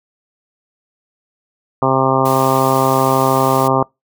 harmonic tone, 132.7 Hz, C3, 25 cents sharp, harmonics 1 / 2 / 3 / 4 / 5 / 6 / 7 / 8 / 9, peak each -20 / -20 / -20 / -20 / -20 / -20 / -20 / -20 / -20 dBFS, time 1.82-3.83 s, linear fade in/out 2 ms
white noise, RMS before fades -29 dBFS, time 2.25-3.68 s, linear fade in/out 5 ms
effects noise-tail reverb RT60 0.2 s tail -26 dB re dry

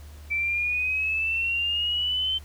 sine exponential sweep, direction up, 2320 to 3100 Hz, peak -23 dBFS, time 0.3-2.39 s, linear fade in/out 20 ms, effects added 74 Hz sine -41 dBFS peak until 2.44 s + pink hiss -53 dBFS RMS until 2.44 s

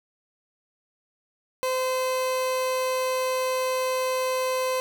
30% pulse tone, 515 Hz, C5, 28 cents flat, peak -21 dBFS, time 1.63-4.8 s, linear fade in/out 0 ms, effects none

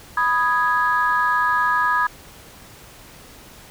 sine chord, G# minor, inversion first, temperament equal, 987.8 / 1244.5 / 1661.2 Hz, B5 / D#6 / G#6, 0 / 0 / 0 cents, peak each -20 dBFS, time 0.17-2.07 s, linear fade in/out 5 ms, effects tanh soft clip ceiling -8 dBFS + pink hiss -44 dBFS RMS until 3.7 s

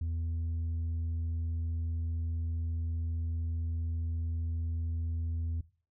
sine tone, 82.41 Hz, E2, in tune, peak -28 dBFS, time 0.01-5.61 s, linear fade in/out 5 ms, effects noise-tail reverb RT60 0.4 s tail -20 dB re dry + tanh soft clip ceiling -30 dBFS

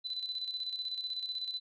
sine tone with tremolo, 4006 Hz, B7, 24 cents sharp, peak -33 dBFS, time 0.04-1.6 s, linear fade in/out 20 ms, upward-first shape square, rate 16 Hz, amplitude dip 55%, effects none

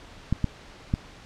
clicks, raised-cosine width 5 ms, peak -10 dBFS, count 3, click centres 0.326 / 0.443 / 0.939 s, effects pink hiss -47 dBFS RMS until 1.25 s + low-pass 5000 Hz 12 dB/octave

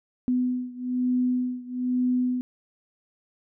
sine beating tone pair, 250 / 251.1 Hz, B3 / B3, +21 / +29 cents, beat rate 1.1 Hz, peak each -25 / -27 dBFS, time 0.28-2.41 s, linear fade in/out 0 ms, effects none

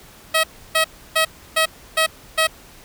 10% pulse tone bursts, 640 Hz, D#5, 49 cents sharp, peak -6 dBFS, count 6, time 0.34-2.472 s, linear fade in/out 10 ms, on 97 ms, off 310 ms, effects pink hiss -45 dBFS RMS until 2.84 s

